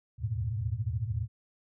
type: tone cluster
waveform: sine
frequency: 76.1 / 80.1 / 96.3 / 109.1 / 123.3 Hz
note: D#2 / E2 / G2 / A2 / B2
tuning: -38 / -49 / -30 / -14 / -2 cents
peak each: -40 / -40 / -37 / -32 / -36 dBFS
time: 0.18-1.28 s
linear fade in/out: 50 ms
effects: none